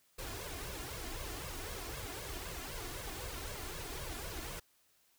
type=noise with flanger; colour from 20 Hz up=pink; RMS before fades=-43 dBFS; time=0.18-4.6 s; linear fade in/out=10 ms; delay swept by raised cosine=1.8 to 2.9 ms; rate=3.9 Hz; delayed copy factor=+0.7; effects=white hiss -71 dBFS RMS until 5.18 s